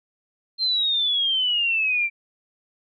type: exponential sweep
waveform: sine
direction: down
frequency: 4186 to 2335 Hz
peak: -19 dBFS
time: 0.58-2.1 s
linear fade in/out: 50 ms
effects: none